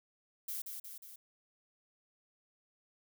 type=noise with echo; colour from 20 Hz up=violet; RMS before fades=-40 dBFS; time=0.48-0.62 s; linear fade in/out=5 ms; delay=180 ms; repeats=3; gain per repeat=-4 dB; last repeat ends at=1.16 s; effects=none